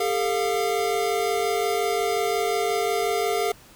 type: tone cluster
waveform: square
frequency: 404.1 / 449.7 / 706 Hz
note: G#4 / A4 / F5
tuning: -47 / +38 / +19 cents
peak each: -27 dBFS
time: 0-3.52 s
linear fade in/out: 5 ms
effects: pink hiss -50 dBFS RMS until 3.75 s